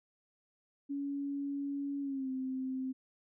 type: tone with pitch glide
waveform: sine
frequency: 281.3 to 261 Hz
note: C#4 to C4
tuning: +26 to -4 cents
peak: -34 dBFS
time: 0.89-2.93 s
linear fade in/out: 20 ms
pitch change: -130 cents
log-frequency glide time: 2.01-2.3 s
effects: none